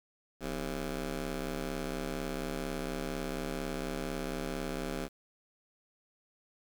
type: ring-modulated tone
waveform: 15% pulse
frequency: 142.1 Hz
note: C#3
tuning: 43 cents sharp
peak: -25 dBFS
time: 0.4-5.09 s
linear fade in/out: 50 ms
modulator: 110 Hz
effects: 9-bit